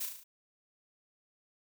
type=noise with echo; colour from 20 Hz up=blue; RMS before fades=-36 dBFS; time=0-0.06 s; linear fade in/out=10 ms; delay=36 ms; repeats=5; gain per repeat=-4 dB; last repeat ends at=0.24 s; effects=none